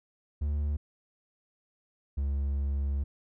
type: tone pair in turn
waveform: triangle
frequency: 73.42 / 69.74 Hz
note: D2 / C#2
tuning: 0 / +11 cents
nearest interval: minor second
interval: 89 cents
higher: first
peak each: -25 dBFS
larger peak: neither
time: 0.41-0.77 / 2.17-3.04 s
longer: second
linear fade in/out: 10 ms
effects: none